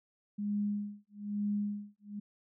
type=tone with tremolo; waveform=sine; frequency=205.8 Hz; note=G#3; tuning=16 cents flat; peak=-29 dBFS; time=0.38-2.2 s; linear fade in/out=10 ms; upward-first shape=sine; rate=1.1 Hz; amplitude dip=100%; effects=none